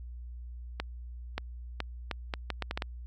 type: accelerating click train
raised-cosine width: 0.3 ms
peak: -16 dBFS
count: 10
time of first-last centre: 0.8-2.822 s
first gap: 580 ms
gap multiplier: 0.73
effects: added 60 Hz sine -40 dBFS peak until 3.06 s